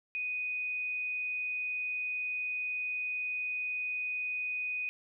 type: tone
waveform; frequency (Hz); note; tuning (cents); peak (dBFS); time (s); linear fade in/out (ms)
sine; 2489; D#7; 0; -32; 0.15-4.89; 0
effects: none